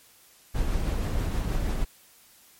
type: noise with tremolo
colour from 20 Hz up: brown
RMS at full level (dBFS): -25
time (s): 0.54-1.85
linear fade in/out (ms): 20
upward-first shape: sine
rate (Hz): 6.3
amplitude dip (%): 25
effects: white hiss -56 dBFS RMS until 2.59 s + MP3 64 kbps